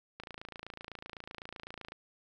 click train, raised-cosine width 0.3 ms, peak -27 dBFS, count 49, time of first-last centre 0.2-1.92 s, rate 27.9 Hz, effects none

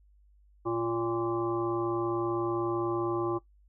harmonic tone, 115.6 Hz, A#2, 14 cents flat, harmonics 1 / 3 / 5 / 7 / 9 / 10, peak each -40 / -28 / -40 / -39 / -39 / -38 dBFS, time 0.65-3.39 s, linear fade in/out 20 ms, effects noise-tail reverb RT60 0.1 s tail -17 dB re dry + added 50 Hz sine -58 dBFS peak until 3.68 s

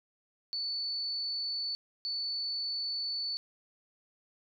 sine tone bursts at uneven times, 4475 Hz, C#8, 16 cents sharp, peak -32 dBFS, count 2, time 0.53-1.75 / 2.05-3.37 s, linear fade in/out 0 ms, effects none

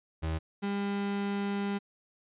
35% pulse tone pair in turn, 80 / 200.6 Hz, D#2 / G3, +49 / +40 cents, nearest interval octave + major third, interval 1591 cents, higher second, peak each -28 dBFS, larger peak neither, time 0.22-0.39 / 0.62-1.79 s, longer second, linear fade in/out 20 ms, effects resampled to 8000 Hz

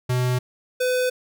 square tone pair in turn, 125.5 / 503.7 Hz, B2 / B4, +28 / +34 cents, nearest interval 2 octaves, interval 2406 cents, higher second, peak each -20 dBFS, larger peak neither, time 0.09-0.39 / 0.8-1.1 s, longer neither, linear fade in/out 10 ms, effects none

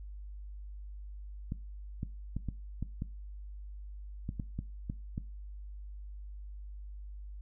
clicks, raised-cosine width 5 ms, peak -23 dBFS, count 11, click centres 1.521 / 2.031 / 2.366 / 2.487 / 2.826 / 3.021 / 4.291 / 4.398 / 4.59 / 4.899 / 5.179 s, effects noise-tail reverb RT60 0.3 s tail -19 dB re dry + added 50 Hz sine -42 dBFS peak until 7.41 s

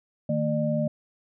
sine tone cluster, 154.1 / 226.7 / 600 Hz, D#3 / A#3 / D5, -16 / -48 / +37 cents, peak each -27 dBFS, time 0.29-0.88 s, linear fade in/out 5 ms, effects none

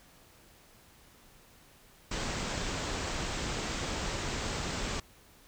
pink low-pass noise, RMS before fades -35 dBFS, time 2.11-5 s, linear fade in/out 5 ms, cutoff 8100 Hz, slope 96 dB/octave, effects pink hiss -59 dBFS RMS until 5.47 s

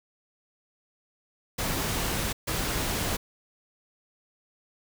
pink noise bursts at uneven times, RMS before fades -29 dBFS, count 2, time 1.58-2.33 / 2.47-3.17 s, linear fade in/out 10 ms, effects none

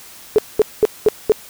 sine tone bursts, 427.9 Hz, A4, 48 cents flat, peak -7 dBFS, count 5, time 0.36-1.32 s, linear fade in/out 0 ms, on 24 ms, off 210 ms, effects white hiss -40 dBFS RMS until 1.49 s

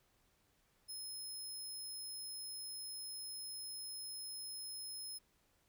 20% pulse tone, 5160 Hz, E8, 38 cents flat, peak -39 dBFS, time 0.88-5.19 s, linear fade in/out 20 ms, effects pink hiss -75 dBFS RMS until 5.68 s

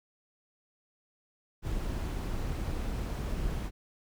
brown noise with amplitude modulation, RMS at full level -32 dBFS, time 1.62-3.71 s, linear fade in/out 50 ms, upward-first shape sine, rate 287 Hz, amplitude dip 30%, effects none

